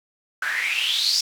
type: noise with band-pass filter sweep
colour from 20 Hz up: white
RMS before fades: -23 dBFS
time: 0.42-1.21 s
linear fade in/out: 5 ms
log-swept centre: 1500 to 5300 Hz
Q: 8.6
effects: none

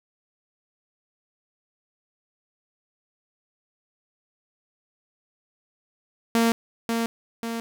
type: tone with echo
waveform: sawtooth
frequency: 230 Hz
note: A#3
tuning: 23 cents flat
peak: -14 dBFS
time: 6.35-6.52 s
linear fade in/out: 0 ms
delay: 540 ms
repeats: 2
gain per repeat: -5 dB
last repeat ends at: 7.6 s
effects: none

